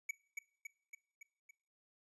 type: tone with echo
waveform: square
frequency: 2269 Hz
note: C#7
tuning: 40 cents sharp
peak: -36 dBFS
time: 0.09-0.11 s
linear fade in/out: 5 ms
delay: 280 ms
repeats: 5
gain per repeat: -4 dB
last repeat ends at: 1.51 s
effects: noise-tail reverb RT60 0.5 s tail -20 dB re dry + resampled to 24000 Hz